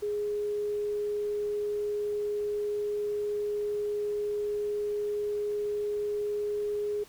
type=tone; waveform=sine; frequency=415.3 Hz; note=G#4; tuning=in tune; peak=-28 dBFS; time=0.02-7.04 s; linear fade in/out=10 ms; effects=pink hiss -54 dBFS RMS until 7.08 s